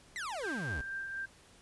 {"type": "exponential sweep", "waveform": "40% pulse", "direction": "down", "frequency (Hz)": [2085, 60.9], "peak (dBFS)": -36, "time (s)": [0.16, 0.81], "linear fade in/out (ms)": 0}
{"type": "tone with tremolo", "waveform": "sine", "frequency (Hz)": 1581, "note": "G6", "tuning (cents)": 14, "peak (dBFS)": -35, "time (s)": [0.43, 1.26], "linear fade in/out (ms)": 10, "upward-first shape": "triangle", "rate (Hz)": 4.2, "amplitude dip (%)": 40}
{"effects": ["pink hiss -60 dBFS RMS until 1.61 s", "resampled to 24000 Hz"]}